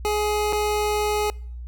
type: tone with dropouts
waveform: 25% pulse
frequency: 419.7 Hz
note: G#4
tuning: 18 cents sharp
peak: -17 dBFS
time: 0.05-1.3 s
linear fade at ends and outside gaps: 0 ms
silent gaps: 0.525-0.531 s
effects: noise-tail reverb RT60 0.6 s tail -25 dB re dry + added 60 Hz sine -32 dBFS peak until 1.67 s